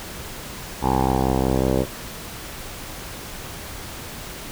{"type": "tone with low-pass filter sweep", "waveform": "10% pulse", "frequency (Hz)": 65.41, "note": "C2", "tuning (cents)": 0, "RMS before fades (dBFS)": -20, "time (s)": [0.81, 1.86], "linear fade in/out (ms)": 50, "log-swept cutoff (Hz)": [860, 570], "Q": 6.2, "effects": ["pink hiss -35 dBFS RMS until 4.51 s"]}